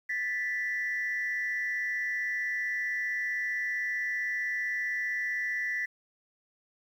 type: tone pair together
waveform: sine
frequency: 1760 / 1975.5 Hz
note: A6 / B6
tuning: 0 / 0 cents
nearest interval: major second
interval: 200 cents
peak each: -32 / -30 dBFS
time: 0.09-5.86 s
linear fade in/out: 10 ms
effects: tanh soft clip ceiling -23 dBFS + 10-bit